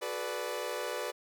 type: chord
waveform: sawtooth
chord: B minor seventh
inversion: second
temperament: equal with one note detuned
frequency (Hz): 370 / 429.7 / 493.9 / 587.3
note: F#4 / A4 / B4 / D5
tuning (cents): 0 / -41 / 0 / 0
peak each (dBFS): -39 / -37 / -34 / -35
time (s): 0.01-1.12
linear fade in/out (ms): 20
effects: none